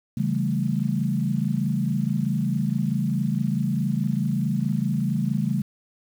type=chord; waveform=sine; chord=A dominant seventh; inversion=first; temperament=equal with one note detuned; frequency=138.59 / 164.81 / 195.32 / 220 Hz; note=C#3 / E3 / G3 / A3; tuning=0 / 0 / -6 / 0 cents; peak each=-26 / -28 / -26 / -27 dBFS; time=0.17-5.62 s; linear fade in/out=5 ms; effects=8-bit